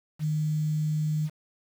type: tone with quantisation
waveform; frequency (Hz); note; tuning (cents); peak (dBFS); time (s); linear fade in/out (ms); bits
sine; 153.4; D#3; -24; -24; 0.19-1.3; 50; 8
effects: none